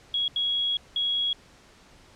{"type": "tone bursts at uneven times", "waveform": "sine", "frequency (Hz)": 3323, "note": "G#7", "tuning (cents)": 0, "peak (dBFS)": -23, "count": 3, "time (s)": [[0.14, 0.28], [0.36, 0.77], [0.96, 1.33]], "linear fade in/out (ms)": 2, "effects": ["pink hiss -54 dBFS RMS until 2.15 s", "low-pass 7000 Hz 12 dB/octave"]}